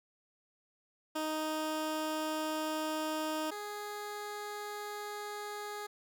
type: tone pair in turn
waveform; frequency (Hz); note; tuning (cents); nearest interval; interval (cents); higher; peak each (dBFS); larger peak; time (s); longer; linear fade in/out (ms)
15% pulse; 311.2 / 415.4; D#4 / G#4; 0 / 0; perfect fourth; 500; second; -27 / -33; first; 1.15-3.51 / 3.51-5.87; neither; 10
effects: none